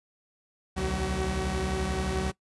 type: tone cluster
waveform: sawtooth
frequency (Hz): 64.1 / 75.4 / 186.9 / 379.1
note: C2 / D2 / F#3 / F#4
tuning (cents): -35 / +46 / +18 / +42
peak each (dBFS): -29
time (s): 0.76-2.32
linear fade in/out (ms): 20
effects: noise-tail reverb RT60 0.1 s tail -20 dB re dry + resampled to 24000 Hz